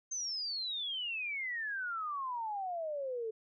sine exponential sweep, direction down, 6330 to 432.5 Hz, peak -35 dBFS, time 0.11-3.31 s, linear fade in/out 10 ms, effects none

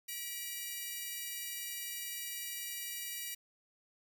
5% pulse tone cluster, 1924 / 2331 / 2896 Hz, B6 / D7 / F#7, -46 / -14 / -38 cents, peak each -34 / -34 / -36 dBFS, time 0.08-3.35 s, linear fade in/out 10 ms, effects none

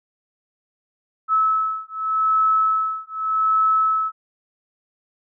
sine beating tone pair, 1299 / 1299.84 Hz, E6 / E6, -26 / -25 cents, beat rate 0.84 Hz, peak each -20 dBFS, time 1.28-4.12 s, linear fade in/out 50 ms, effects none

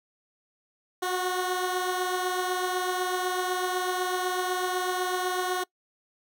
15% pulse beating tone pair, 364.2 / 372.2 Hz, F#4 / F#4, -27 / +10 cents, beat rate 8 Hz, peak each -21 / -27 dBFS, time 1.02-5.64 s, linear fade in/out 10 ms, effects noise-tail reverb RT60 0.1 s tail -23 dB re dry

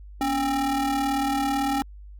square ring-modulated tone, 262.5 Hz, C4, 6 cents sharp, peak -20 dBFS, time 0.21-1.82 s, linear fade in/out 0 ms, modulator 544 Hz, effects added 50 Hz sine -40 dBFS peak until 2.19 s + Opus 48 kbps

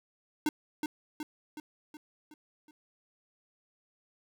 square tone with echo, 303.4 Hz, D#4, 44 cents flat, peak -26 dBFS, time 0.46-0.49 s, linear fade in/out 2 ms, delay 370 ms, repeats 6, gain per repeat -5 dB, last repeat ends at 2.71 s, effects none

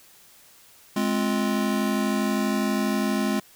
square chord, F minor, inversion first, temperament just, 209.5 / 261.9 / 349.2 Hz, Ab3 / C4 / F4, +15 / +2 / 0 cents, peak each -25 / -28 / -31 dBFS, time 0.96-3.4 s, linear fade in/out 5 ms, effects white hiss -53 dBFS RMS until 3.55 s

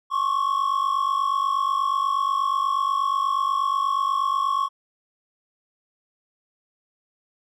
triangle tone pair together, 1077 / 1125.3 Hz, C6 / C#6, +50 / +26 cents, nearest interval minor second, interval 76 cents, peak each -20 dBFS, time 0.1-4.69 s, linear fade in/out 50 ms, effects tanh soft clip ceiling -15 dBFS

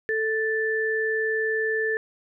sine tone pair together, 440 / 1760 Hz, A4 / A6, 0 / 0 cents, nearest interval 2 octaves, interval 2400 cents, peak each -25 dBFS, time 0.09-1.97 s, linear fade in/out 0 ms, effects none

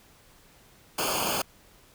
pink noise with comb filter, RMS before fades -28 dBFS, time 0.98-1.42 s, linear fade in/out 5 ms, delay 0.52 ms, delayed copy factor -1, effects pink hiss -57 dBFS RMS until 1.94 s

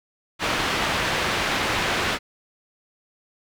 white low-pass noise, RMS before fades -24 dBFS, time 0.39-2.19 s, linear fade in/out 50 ms, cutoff 2600 Hz, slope 12 dB/octave, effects none

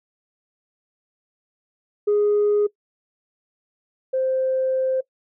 sine tone pair in turn, 414.7 / 522.5 Hz, G#4 / C5, -3 / -2 cents, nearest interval major third, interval 401 cents, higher second, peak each -14 / -18 dBFS, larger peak first, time 2.07-2.67 / 4.13-5.01 s, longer second, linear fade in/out 10 ms, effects noise-tail reverb RT60 0.1 s tail -21 dB re dry + tanh soft clip ceiling -13 dBFS

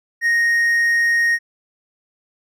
triangle tone, 1864.7 Hz, A#6, in tune, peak -12 dBFS, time 0.21-1.39 s, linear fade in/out 50 ms, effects none

